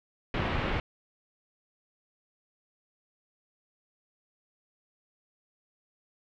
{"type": "low-pass noise", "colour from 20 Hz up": "pink", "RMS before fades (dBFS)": -30, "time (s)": [0.34, 0.8], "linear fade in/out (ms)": 2, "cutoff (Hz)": 3000, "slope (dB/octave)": 24, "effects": []}